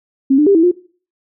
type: tone with pitch steps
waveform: sine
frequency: 269.4 / 299 / 398.1 / 326.7 / 354.9 Hz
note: C#4 / D4 / G4 / E4 / F4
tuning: -49 / +31 / +27 / -15 / +28 cents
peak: -7 dBFS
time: 0.3-0.715 s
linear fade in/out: 10 ms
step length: 83 ms
effects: noise-tail reverb RT60 0.4 s tail -18 dB re dry